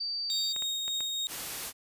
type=tone; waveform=sine; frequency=4630 Hz; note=D8; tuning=25 cents flat; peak=-31 dBFS; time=0-0.53 s; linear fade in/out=10 ms
type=tone with tremolo; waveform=35% pulse; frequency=3729 Hz; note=A#7; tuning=in tune; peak=-27 dBFS; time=0.3-1.27 s; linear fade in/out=0 ms; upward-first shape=triangle; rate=3.4 Hz; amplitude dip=25%
type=clicks; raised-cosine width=0.3 ms; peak=-26 dBFS; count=4; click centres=0.563 / 0.623 / 0.88 / 1.006 s
type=noise; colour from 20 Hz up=white; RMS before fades=-37 dBFS; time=1.27-1.73 s; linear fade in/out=50 ms
effects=resampled to 32000 Hz